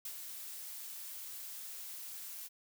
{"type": "noise with ADSR envelope", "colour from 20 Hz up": "blue", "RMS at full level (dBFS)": -41, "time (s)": [0.05, 2.49], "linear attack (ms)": 4, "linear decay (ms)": 70, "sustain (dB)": -5, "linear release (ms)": 31, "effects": []}